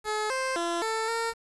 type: tone with pitch steps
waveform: 15% pulse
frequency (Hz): 427 / 524 / 341.2 / 444.5 / 458.3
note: G#4 / C5 / F4 / A4 / A#4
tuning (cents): +48 / +2 / -40 / +18 / -29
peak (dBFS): -21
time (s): 0.04-1.34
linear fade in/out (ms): 50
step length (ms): 260
effects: resampled to 24000 Hz + 8-bit